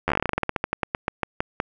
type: slowing click train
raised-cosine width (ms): 0.5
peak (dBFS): -7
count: 24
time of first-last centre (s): 0.08-1.601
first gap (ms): 11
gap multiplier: 1.14
effects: none